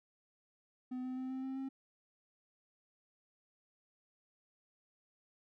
triangle tone with pitch steps, 253.2 / 256 / 258.8 / 261.7 / 264.6 / 267.5 Hz, B3 / C4 / C4 / C4 / C4 / C4, +43 / -38 / -19 / 0 / +20 / +38 cents, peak -36 dBFS, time 0.91-1.69 s, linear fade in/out 10 ms, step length 130 ms, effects none

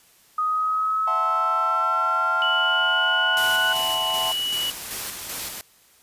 sine linear sweep, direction up, 1244.5 to 1480 Hz, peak -20 dBFS, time 0.38-3.73 s, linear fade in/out 5 ms
triangle chord, F# half-diminished seventh, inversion third, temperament equal, 659.3 / 740 / 880 / 1046.5 Hz, E5 / F#5 / A5 / C6, 0 / 0 / 0 / 0 cents, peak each -30 / -30 / -28 / -29 dBFS, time 1.07-4.32 s, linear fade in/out 5 ms
sine tone with pitch glide, 2960 to 2940 Hz, F#7 to F#7, 0 to -12 cents, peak -23 dBFS, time 2.42-4.7 s, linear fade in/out 0 ms, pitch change -12 cents, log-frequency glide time 3.24-4.02 s
white noise with tremolo, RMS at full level -30 dBFS, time 3.37-5.61 s, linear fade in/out 0 ms, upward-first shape square, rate 2.6 Hz, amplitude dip 35%
effects white hiss -56 dBFS RMS until 6.02 s + resampled to 32000 Hz

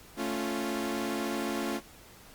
sawtooth chord, A augmented, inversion none, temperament equal, 220 / 277.2 / 349.2 Hz, A3 / C#4 / E#4, 0 / 0 / 0 cents, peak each -31 dBFS, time 0.16-1.81 s, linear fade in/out 50 ms, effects pink hiss -53 dBFS RMS until 2.34 s + Opus 48 kbps

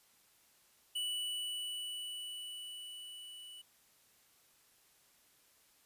square tone with level ramp, 2960 Hz, F#7, in tune, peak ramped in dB -35 to -50 dBFS, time 0.95-3.62 s, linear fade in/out 10 ms, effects white hiss -68 dBFS RMS until 5.85 s + resampled to 32000 Hz

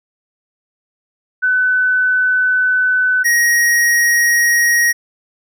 sine / square tone pair in turn, 1505 / 1886.9 Hz, F#6 / A#6, +29 / +21 cents, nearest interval major third, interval 392 cents, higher second, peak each -11 dBFS, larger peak neither, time 1.42-3.24 / 3.24-4.93 s, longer first, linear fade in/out 20 ms, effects none

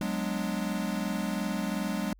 square chord, G# half-diminished seventh, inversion third, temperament equal, 185 / 207.7 / 246.9 / 293.7 Hz, F#3 / G#3 / B3 / D4, 0 / 0 / 0 / 0 cents, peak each -35 / -33 / -38 / -38 dBFS, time 0.01-2.13 s, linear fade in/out 2 ms, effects added 46 Hz sine -53 dBFS peak until 2.19 s

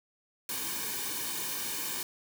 white noise with comb filter, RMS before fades -35 dBFS, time 0.49-2.03 s, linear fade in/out 2 ms, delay 1.5 ms, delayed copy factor -0.8, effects none

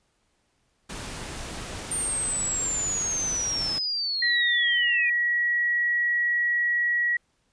pink noise, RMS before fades -36 dBFS, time 0.89-3.79 s, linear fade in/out 10 ms
sine linear sweep, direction down, 8920 to 2389 Hz, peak -25 dBFS, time 1.91-5.1 s, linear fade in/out 5 ms
sine tone, 1918 Hz, A#6, 49 cents sharp, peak -21 dBFS, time 4.22-7.17 s, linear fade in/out 5 ms
effects pink hiss -70 dBFS RMS until 7.52 s + resampled to 22050 Hz

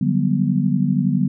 sine chord, G major seventh, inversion second, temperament just, 147 / 183.75 / 196 / 245 Hz, D3 / F#3 / G3 / B3, +2 / -12 / 0 / -14 cents, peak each -21 dBFS, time 0.01-1.28 s, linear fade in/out 5 ms, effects none

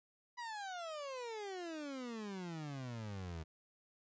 30% pulse exponential sweep, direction down, 987.8 to 77.8 Hz, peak -40 dBFS, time 0.37-3.44 s, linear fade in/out 20 ms, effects resampled to 16000 Hz

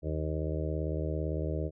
harmonic tone, 77.78 Hz, D#2, in tune, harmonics 1 / 2 / 4 / 5 / 6 / 7 / 8, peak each -33 / -36 / -39 / -40 / -41 / -41 / -42 dBFS, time 0.02-1.71 s, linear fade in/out 50 ms, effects none

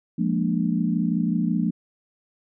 sine chord, Bb dominant seventh, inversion second, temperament equal, 174.61 / 207.7 / 233.1 / 293.7 Hz, F3 / Ab3 / Bb3 / D4, 0 / 0 / 0 / 0 cents, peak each -24 / -26 / -25 / -29 dBFS, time 0.18-1.71 s, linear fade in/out 10 ms, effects none

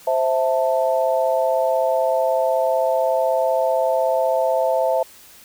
sine chord, A minor, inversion first, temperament equal with one note detuned, 523.3 / 659.3 / 884.6 Hz, C5 / E5 / A5, 0 / 0 / +9 cents, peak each -20 / -19 / -24 dBFS, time 0.07-5.03 s, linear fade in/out 5 ms, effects white hiss -46 dBFS RMS until 5.44 s

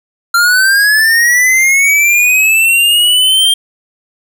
square linear sweep, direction up, 1373 to 3197 Hz, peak -7 dBFS, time 0.34-3.54 s, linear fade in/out 5 ms, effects none

